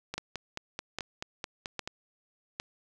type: two click trains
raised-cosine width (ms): 0.2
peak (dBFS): -18 / -16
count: 9 / 4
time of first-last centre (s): 0.14-1.875 / 0.18-2.599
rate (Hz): 4.61 / 1.24
effects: none